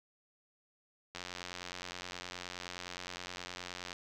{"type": "click train", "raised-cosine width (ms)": 0.2, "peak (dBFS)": -24, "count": 250, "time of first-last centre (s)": [1.15, 3.929], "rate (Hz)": 89.6, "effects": []}